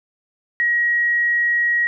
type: tone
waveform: sine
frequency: 1900 Hz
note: A#6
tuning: 33 cents sharp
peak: -15 dBFS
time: 0.6-1.87 s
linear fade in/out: 0 ms
effects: none